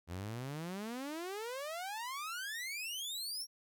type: exponential sweep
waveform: sawtooth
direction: up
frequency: 82.41 to 5700 Hz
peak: -36 dBFS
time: 0.07-3.47 s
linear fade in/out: 50 ms
effects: none